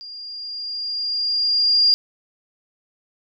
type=tone with level ramp; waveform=sine; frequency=4809 Hz; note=D8; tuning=40 cents sharp; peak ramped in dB=-34 to -11 dBFS; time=0.01-1.94 s; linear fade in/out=0 ms; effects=none